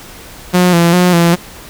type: tone with vibrato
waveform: sawtooth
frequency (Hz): 174.8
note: F3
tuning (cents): +2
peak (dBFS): -3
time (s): 0.53-1.36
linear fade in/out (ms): 20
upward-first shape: square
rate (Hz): 2.5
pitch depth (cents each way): 48
effects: pink hiss -34 dBFS RMS until 1.69 s